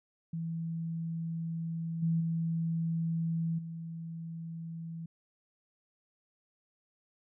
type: tone with level steps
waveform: sine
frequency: 164.81 Hz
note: E3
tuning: in tune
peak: -33 / -26 / -29 / -38 dBFS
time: 0.33-5.06 s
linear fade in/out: 5 ms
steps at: 2.02 / 2.2 / 3.58 s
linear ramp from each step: 10 ms
effects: none